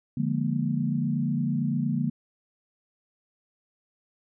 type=chord; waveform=sine; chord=Bb dominant seventh; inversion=first; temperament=equal with one note detuned; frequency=146.83 / 174.61 / 207.7 / 235.9 Hz; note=D3 / F3 / Ab3 / Bb3; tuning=0 / 0 / 0 / +21 cents; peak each=-28 / -31 / -31 / -28 dBFS; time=0.17-2.1 s; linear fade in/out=5 ms; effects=none